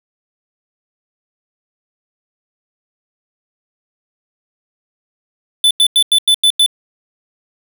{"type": "tone bursts", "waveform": "square", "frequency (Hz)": 3502, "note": "A7", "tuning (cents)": -9, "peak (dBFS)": -8, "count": 7, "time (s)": [5.64, 6.662], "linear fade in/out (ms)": 2, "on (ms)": 68, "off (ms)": 91, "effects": []}